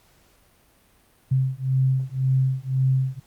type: beating tone pair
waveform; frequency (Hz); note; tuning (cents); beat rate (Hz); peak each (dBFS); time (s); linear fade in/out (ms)
sine; 130.81 / 132.71; C3 / C3; 0 / +25; 1.9; -22; 1.31-3.2; 10
effects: pink hiss -59 dBFS RMS until 3.26 s + Opus 48 kbps